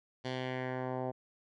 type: tone with low-pass filter sweep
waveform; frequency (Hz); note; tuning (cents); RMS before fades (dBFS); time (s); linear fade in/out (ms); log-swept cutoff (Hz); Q
10% pulse; 128.4; C3; -32; -37; 0.24-1.12; 20; 4400 to 720; 1.7
effects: none